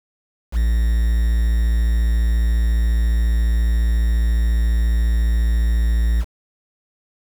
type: tone with quantisation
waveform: triangle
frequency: 57.2 Hz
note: A#1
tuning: 32 cents flat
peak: -12 dBFS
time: 0.52-6.25 s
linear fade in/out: 50 ms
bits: 6
effects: none